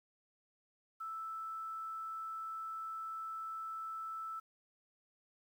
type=tone with quantisation; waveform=sine; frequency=1318.5 Hz; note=E6; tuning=in tune; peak=-40 dBFS; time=1-4.4 s; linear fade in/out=10 ms; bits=11; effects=none